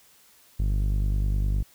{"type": "tone with low-pass filter", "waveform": "sawtooth", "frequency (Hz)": 49.84, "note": "G1", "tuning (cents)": 29, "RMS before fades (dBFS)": -24, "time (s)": [0.59, 1.63], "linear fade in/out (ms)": 10, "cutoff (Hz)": 160, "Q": 0.51, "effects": ["white hiss -57 dBFS RMS until 1.74 s"]}